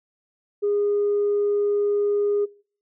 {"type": "tone", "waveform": "sine", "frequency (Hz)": 410, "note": "G#4", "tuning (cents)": -22, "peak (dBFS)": -18, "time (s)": [0.62, 2.46], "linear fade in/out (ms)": 20, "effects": ["noise-tail reverb RT60 0.5 s tail -24 dB re dry", "tanh soft clip ceiling -15 dBFS"]}